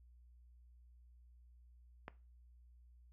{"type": "click", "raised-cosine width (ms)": 0.5, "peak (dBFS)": -30, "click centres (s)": 2.081, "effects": ["noise-tail reverb RT60 0.3 s tail -18 dB re dry", "added 60 Hz sine -60 dBFS peak until 3.12 s"]}